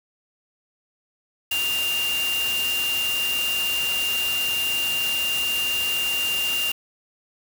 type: tone in noise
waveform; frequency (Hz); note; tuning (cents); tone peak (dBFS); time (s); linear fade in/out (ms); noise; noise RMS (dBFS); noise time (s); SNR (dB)
sine; 2794; F7; 0; -22; 1.51-6.72; 5; white; -30; 1.51-6.72; +5
effects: none